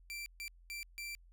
sawtooth tone bursts at uneven times, 2349 Hz, D7, in tune, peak -38 dBFS, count 4, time 0.1-0.26 / 0.4-0.48 / 0.7-0.83 / 0.98-1.15 s, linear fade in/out 0 ms, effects added 43 Hz sine -58 dBFS peak until 1.32 s

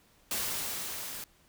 white noise with level ramp, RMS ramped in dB -32 to -41 dBFS, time 0.31-1.24 s, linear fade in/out 2 ms, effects pink hiss -64 dBFS RMS until 1.48 s

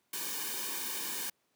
white noise with comb filter, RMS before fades -37 dBFS, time 0.13-1.3 s, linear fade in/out 5 ms, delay 1.5 ms, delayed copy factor -0.85, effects pink hiss -75 dBFS RMS until 1.55 s + high-pass 200 Hz 12 dB/octave

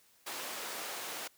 pink high-pass noise, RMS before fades -41 dBFS, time 0.26-1.28 s, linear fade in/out 10 ms, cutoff 520 Hz, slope 12 dB/octave, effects white hiss -66 dBFS RMS until 1.37 s + high-pass 60 Hz 12 dB/octave

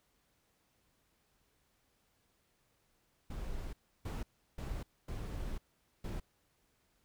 brown noise bursts at uneven times, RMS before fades -40 dBFS, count 5, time 3.3-3.73 / 4.05-4.23 / 4.58-4.83 / 5.08-5.58 / 6.04-6.2 s, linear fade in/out 5 ms, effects pink hiss -75 dBFS RMS until 7.04 s

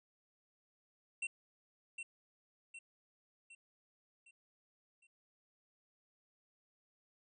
square tone with echo, 2714 Hz, E7, 50 cents sharp, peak -37 dBFS, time 1.22-1.27 s, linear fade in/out 5 ms, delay 760 ms, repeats 5, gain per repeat -6 dB, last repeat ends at 5.07 s, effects resampled to 22050 Hz

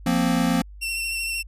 square chord, F suspended fourth, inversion none, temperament equal, 174.61 / 233.1 / 261.6 Hz, F3 / Bb3 / C4, 0 / 0 / 0 cents, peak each -24 dBFS, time 0.06-0.62 s, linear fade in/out 5 ms
sawtooth tone with vibrato, 2708 Hz, E7, 46 cents sharp, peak -22 dBFS, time 0.81-1.43 s, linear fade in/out 20 ms, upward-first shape sine, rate 13 Hz, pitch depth 22 cents each way
effects added 50 Hz sine -39 dBFS peak until 1.47 s + resampled to 32000 Hz

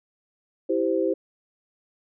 sine chord, C major, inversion first, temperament equal with one note detuned, 329.6 / 392 / 518.4 Hz, E4 / G4 / C5, 0 / 0 / -16 cents, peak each -25 dBFS, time 0.69-1.14 s, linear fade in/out 10 ms, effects none

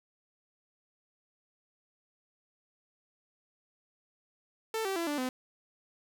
sawtooth tone with pitch steps, 444.3 / 386.8 / 336.7 / 293.1 / 255.2 Hz, A4 / G4 / E4 / D4 / C4, +17 / -23 / +37 / -3 / -43 cents, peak -27 dBFS, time 4.74-5.29 s, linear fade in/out 2 ms, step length 110 ms, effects none

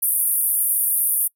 pink band-pass noise, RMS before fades -20 dBFS, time 0.02-1.28 s, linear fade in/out 10 ms, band 9400 to 15000 Hz, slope 96 dB/octave, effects noise-tail reverb RT60 0.1 s tail -25 dB re dry

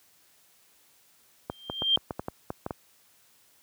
clicks, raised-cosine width 1 ms, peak -17 dBFS, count 10, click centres 1.499 / 1.699 / 1.821 / 1.974 / 2.108 / 2.195 / 2.284 / 2.504 / 2.664 / 2.708 s
sine tone with exponential growth, 3176 Hz, G7, 22 cents sharp, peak -17 dBFS, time 1.5-1.96 s, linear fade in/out 2 ms, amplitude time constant 99 ms
effects white hiss -62 dBFS RMS until 3.62 s + high-pass 60 Hz 12 dB/octave

